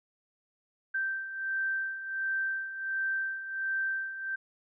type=beating tone pair; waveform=sine; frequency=1562 / 1563.4 Hz; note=G6 / G6; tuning=-7 / -5 cents; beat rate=1.4 Hz; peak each=-37 / -31 dBFS; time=0.94-4.36 s; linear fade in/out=10 ms; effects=none